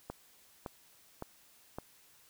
click train, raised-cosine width 1 ms, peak -25 dBFS, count 4, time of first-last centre 0.1-1.785 s, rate 1.78 Hz, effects white hiss -63 dBFS RMS until 2.29 s

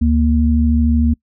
sine tone pair together, 73.7 / 234.3 Hz, D2 / A#3, +7 / +9 cents, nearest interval octave + minor sixth, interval 2002 cents, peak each -13 / -14 dBFS, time 0.01-1.14 s, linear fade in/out 10 ms, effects noise-tail reverb RT60 0.1 s tail -25 dB re dry

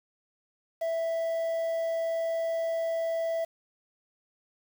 triangle tone with quantisation, 659.3 Hz, E5, in tune, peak -25 dBFS, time 0.81-3.45 s, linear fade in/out 10 ms, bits 8, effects none

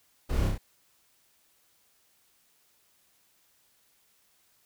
brown noise with echo, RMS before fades -28 dBFS, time 0.29-0.49 s, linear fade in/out 10 ms, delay 30 ms, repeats 3, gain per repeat -2 dB, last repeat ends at 0.58 s, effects white hiss -67 dBFS RMS until 4.65 s

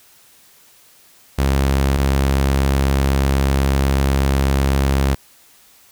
sawtooth tone pair in turn, 68.1 / 68.1 Hz, C#2 / C#2, -30 / -30 cents, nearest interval unison, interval 0 cents, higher neither, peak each -10 dBFS, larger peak neither, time 1.38-1.98 / 1.98-5.15 s, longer second, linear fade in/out 10 ms, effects white hiss -50 dBFS RMS until 5.91 s

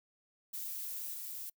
violet noise with level steps, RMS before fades -41 / -43 dBFS, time 0.53-1.5 s, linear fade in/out 10 ms, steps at 1.13 s, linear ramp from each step 10 ms, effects noise-tail reverb RT60 0.1 s tail -26 dB re dry

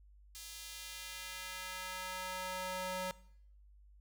square tone with high-pass filter sweep, 185 Hz, F#3, in tune, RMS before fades -43 dBFS, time 0.35-3.11 s, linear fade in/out 0 ms, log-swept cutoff 4600 to 450 Hz, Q 0.82, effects noise-tail reverb RT60 0.7 s tail -20 dB re dry + added 50 Hz sine -58 dBFS peak until 4 s

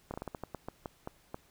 slowing click train, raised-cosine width 1 ms, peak -24 dBFS, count 12, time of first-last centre 0.11-1.344 s, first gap 29 ms, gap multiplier 1.25, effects pink hiss -65 dBFS RMS until 1.5 s

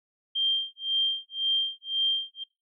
sine tone with tremolo, 3175 Hz, G7, 21 cents sharp, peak -21 dBFS, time 0.35-2.44 s, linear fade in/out 10 ms, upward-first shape sine, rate 1.9 Hz, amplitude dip 100%, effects noise-tail reverb RT60 0.3 s tail -26 dB re dry

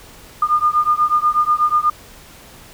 sine beating tone pair, 1210 / 1218.2 Hz, D#6 / D#6, -49 / -37 cents, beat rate 8.2 Hz, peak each -16 dBFS, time 0.42-1.9 s, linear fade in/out 5 ms, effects pink hiss -42 dBFS RMS until 2.73 s

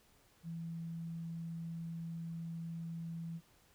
sine tone, 166 Hz, E3, 12 cents sharp, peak -40 dBFS, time 0.43-3.41 s, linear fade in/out 50 ms, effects pink hiss -68 dBFS RMS until 3.74 s

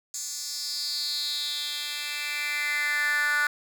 10% pulse tone with high-pass filter sweep, 293.7 Hz, D4, in tune, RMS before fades -29 dBFS, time 0.14-3.47 s, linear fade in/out 2 ms, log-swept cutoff 6500 to 1500 Hz, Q 5, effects none

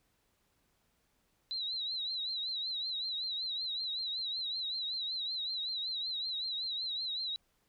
sine tone with vibrato, 3964 Hz, B7, 6 cents sharp, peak -34 dBFS, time 1.51-7.36 s, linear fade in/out 0 ms, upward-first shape triangle, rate 5.3 Hz, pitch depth 110 cents each way, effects pink hiss -75 dBFS RMS until 7.68 s

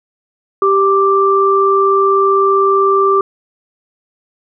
sine tone pair together, 392 / 1176.3 Hz, G4 / D6, 0 / +2 cents, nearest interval octave + perfect fifth, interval 1902 cents, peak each -11 dBFS, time 0.62-3.21 s, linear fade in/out 2 ms, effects none

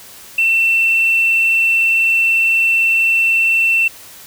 sine tone with hard clipping, 2689 Hz, E7, 34 cents sharp, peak -11 dBFS, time 0.38-3.88 s, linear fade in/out 5 ms, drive 1 dB, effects white hiss -38 dBFS RMS until 4.26 s

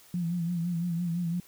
sine tone with vibrato, 171.8 Hz, F3, 28 cents flat, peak -27 dBFS, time 0.14-1.4 s, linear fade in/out 2 ms, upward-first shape sine, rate 5.9 Hz, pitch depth 64 cents each way, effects white hiss -56 dBFS RMS until 1.47 s

